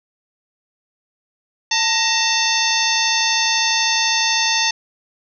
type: harmonic tone with a mistuned harmonic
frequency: 892 Hz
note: A5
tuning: 23 cents sharp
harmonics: 1 / 2 / 3 / 4 / 5 / 6 / 7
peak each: -23 / -23 / -23 / -23 / -23 / -23 / -23 dBFS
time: 1.71-4.71 s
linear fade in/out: 5 ms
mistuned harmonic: 2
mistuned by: +85 cents
effects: none